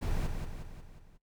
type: noise with echo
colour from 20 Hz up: brown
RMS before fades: -31 dBFS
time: 0.01-0.28 s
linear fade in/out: 20 ms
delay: 180 ms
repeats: 5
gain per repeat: -5 dB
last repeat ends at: 1.18 s
effects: noise-tail reverb RT60 0.1 s tail -17 dB re dry